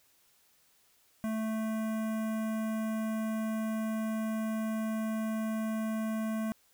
square tone with notch filter, 220 Hz, A3, in tune, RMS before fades -33 dBFS, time 1.24-6.52 s, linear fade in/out 0 ms, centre 4200 Hz, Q 0.55, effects white hiss -67 dBFS RMS until 6.73 s

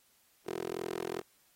15% pulse tone with high-pass filter, 42.47 Hz, F1, 48 cents flat, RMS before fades -38 dBFS, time 0.46-1.22 s, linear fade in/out 20 ms, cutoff 350 Hz, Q 3.5, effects white hiss -68 dBFS RMS until 1.55 s + AAC 48 kbps

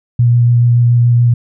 sine tone with vibrato, 120 Hz, B2, 49 cents flat, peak -6 dBFS, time 0.19-1.34 s, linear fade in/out 5 ms, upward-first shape square, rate 7 Hz, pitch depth 9 cents each way, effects none

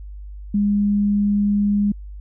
sine tone, 204.4 Hz, G#3, 27 cents flat, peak -15 dBFS, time 0.54-1.92 s, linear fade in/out 5 ms, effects added 50 Hz sine -32 dBFS peak until 2.2 s

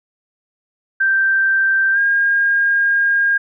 sine tone with pitch glide, 1568 to 1617.7 Hz, G6 to G#6, 0 to -46 cents, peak -12 dBFS, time 1-3.38 s, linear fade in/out 10 ms, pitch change +54 cents, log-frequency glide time 1.93-1.98 s, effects none

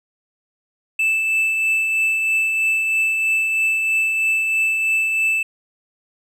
triangle tone with tremolo, 2637 Hz, E7, in tune, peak -13 dBFS, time 0.99-5.43 s, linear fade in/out 5 ms, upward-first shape triangle, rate 3.1 Hz, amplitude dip 35%, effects none

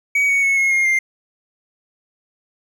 triangle tone with pitch steps, 2262 / 2230 / 2198 / 2166 / 2135 / 2104 Hz, C#7 / C#7 / C#7 / C#7 / C7 / C7, +34 / +10 / -15 / -41 / +34 / +9 cents, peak -12 dBFS, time 0.15-0.99 s, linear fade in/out 5 ms, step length 140 ms, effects none

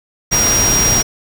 sine tone in noise, 5700 Hz, F8, 34 cents sharp, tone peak -12 dBFS, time 0.31-1.03 s, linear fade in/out 20 ms, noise pink, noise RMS -17 dBFS, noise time 0.31-1.03 s, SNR +2 dB, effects none

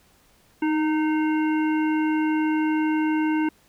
harmonic tone with a mistuned harmonic, 307 Hz, D#4, 23 cents flat, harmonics 1 / 3 / 5 / 7 / 9, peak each -20 / -30 / -34 / -37 / -39 dBFS, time 0.62-3.49 s, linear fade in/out 5 ms, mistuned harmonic 1, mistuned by +24 cents, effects pink hiss -59 dBFS RMS until 3.68 s

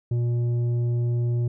sine tone with tanh clipping, 119.7 Hz, A#2, 46 cents sharp, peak -22 dBFS, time 0.11-1.48 s, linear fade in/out 5 ms, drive 7 dB, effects none

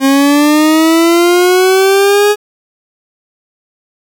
40% pulse linear sweep, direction up, 267.1 to 418.6 Hz, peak -5 dBFS, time 0-2.36 s, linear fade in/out 50 ms, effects 7-bit

